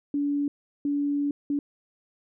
sine tone bursts at uneven times, 286.9 Hz, D4, 40 cents flat, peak -23 dBFS, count 3, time 0.14-0.48 / 0.85-1.31 / 1.5-1.59 s, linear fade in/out 2 ms, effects none

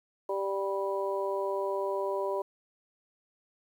harmonic tone, 196 Hz, G3, in tune, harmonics 2 / 3 / 4 / 5, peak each -32 / -33 / -43 / -35 dBFS, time 0.29-2.42 s, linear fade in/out 5 ms, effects 10-bit

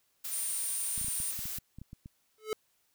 blue noise, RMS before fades -38 dBFS, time 0.24-1.59 s, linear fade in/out 10 ms
sine tone, 9120 Hz, C#9, 48 cents sharp, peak -33 dBFS, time 0.31-1.32 s, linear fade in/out 20 ms
clicks, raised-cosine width 5 ms, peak -33 dBFS, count 12, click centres 0.979 / 1.014 / 1.046 / 1.083 / 1.202 / 1.391 / 1.456 / 1.585 / 1.786 / 1.816 / 1.931 / 2.059 s
square tone with exponential growth, 432.3 Hz, A4, 31 cents flat, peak -28 dBFS, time 2.38-2.53 s, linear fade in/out 1 ms, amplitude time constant 32 ms
effects white hiss -73 dBFS RMS until 2.94 s

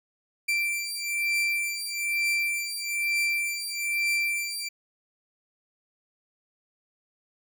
40% pulse beating tone pair, 2349 / 2350.1 Hz, D7 / D7, 0 / +1 cents, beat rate 1.1 Hz, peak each -28 dBFS, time 0.48-4.69 s, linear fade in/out 10 ms, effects none

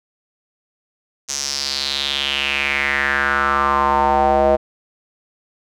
square tone with band-pass filter sweep, 69.7 Hz, C#2, 10 cents sharp, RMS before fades -18 dBFS, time 1.28-4.57 s, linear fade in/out 20 ms, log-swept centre 6300 to 610 Hz, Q 4.8, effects none

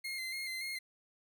30% pulse tone with vibrato, 2105 Hz, C7, 10 cents sharp, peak -35 dBFS, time 0.04-0.79 s, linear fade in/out 10 ms, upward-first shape square, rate 3.5 Hz, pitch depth 30 cents each way, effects none

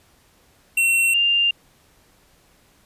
square / sine tone pair in turn, 2720 / 2796 Hz, F7 / F7, -46 / +1 cents, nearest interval unison, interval 47 cents, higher second, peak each -16 / -15 dBFS, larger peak second, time 0.77-1.14 / 1.14-1.51 s, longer neither, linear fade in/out 5 ms, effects pink hiss -57 dBFS RMS until 2.85 s + resampled to 32000 Hz

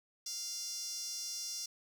sawtooth tone with high-pass filter, 698.5 Hz, F5, in tune, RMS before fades -41 dBFS, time 0.26-1.66 s, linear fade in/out 5 ms, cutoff 5500 Hz, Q 5.7, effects none

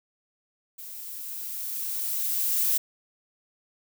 violet noise with level ramp, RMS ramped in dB -41 to -23 dBFS, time 0.78-2.78 s, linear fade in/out 10 ms, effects none

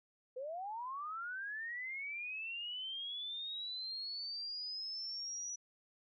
sine linear sweep, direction up, 488.5 to 5900 Hz, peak -40 dBFS, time 0.36-5.56 s, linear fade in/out 10 ms, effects none

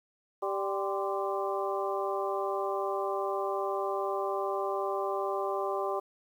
harmonic tone with a mistuned harmonic, 196 Hz, G3, in tune, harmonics 2 / 3 / 4 / 5 / 6, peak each -33 / -35 / -36 / -37 / -38 dBFS, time 0.42-6 s, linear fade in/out 10 ms, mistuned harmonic 5, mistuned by +92 cents, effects 10-bit

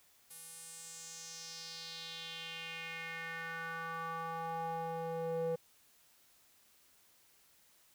square tone with band-pass filter sweep, 164.81 Hz, E3, in tune, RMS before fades -42 dBFS, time 0.3-5.56 s, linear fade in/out 10 ms, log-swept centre 11000 to 480 Hz, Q 3.3, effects white hiss -67 dBFS RMS until 7.94 s

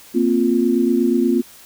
sine chord, Bb suspended second, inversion none, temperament equal, 233.1 / 261.6 / 349.2 Hz, Bb3 / C4 / F4, 0 / 0 / 0 cents, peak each -18 dBFS, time 0.14-1.42 s, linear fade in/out 20 ms, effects white hiss -44 dBFS RMS until 1.65 s

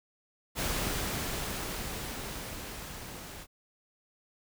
pink noise with level ramp, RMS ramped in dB -31 to -45 dBFS, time 0.55-3.47 s, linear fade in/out 50 ms, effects none

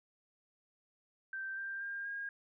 sine tone with pitch steps, 1562 / 1582.9 / 1604.1 / 1625.5 Hz, G6 / G6 / G6 / G#6, -7 / +16 / +39 / -38 cents, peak -38 dBFS, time 1.33-2.29 s, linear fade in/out 2 ms, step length 240 ms, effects none

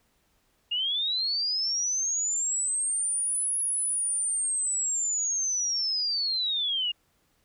sine linear two-way sweep, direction up then down, 2808 to 10548 to 2808 Hz, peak -25 dBFS, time 0.71-6.92 s, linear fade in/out 10 ms, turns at 3.6 s, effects pink hiss -69 dBFS RMS until 7.44 s

